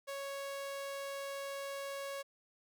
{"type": "tone", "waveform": "sawtooth", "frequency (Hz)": 554.4, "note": "C#5", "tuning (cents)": 0, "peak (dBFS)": -36, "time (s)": [0.07, 2.23], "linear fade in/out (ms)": 20, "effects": []}